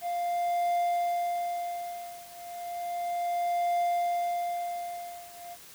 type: tone with tremolo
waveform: triangle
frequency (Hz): 698.5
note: F5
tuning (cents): 0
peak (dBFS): -22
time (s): 0.01-5.57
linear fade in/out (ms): 50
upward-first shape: triangle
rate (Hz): 0.33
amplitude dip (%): 95
effects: white hiss -50 dBFS RMS until 5.74 s